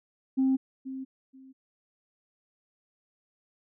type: tone with echo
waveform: sine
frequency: 264.5 Hz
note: C4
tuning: 19 cents sharp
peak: -20 dBFS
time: 0.37-0.57 s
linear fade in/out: 20 ms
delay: 480 ms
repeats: 2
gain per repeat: -14 dB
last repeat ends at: 1.53 s
effects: tanh soft clip ceiling -18 dBFS